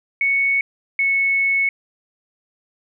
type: tone pair in turn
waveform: sine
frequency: 2217 / 2204 Hz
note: C#7 / C#7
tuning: 0 / -11 cents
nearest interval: unison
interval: 11 cents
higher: first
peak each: -15 dBFS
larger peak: neither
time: 0.21-0.61 / 0.99-1.69 s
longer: second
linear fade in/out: 2 ms
effects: none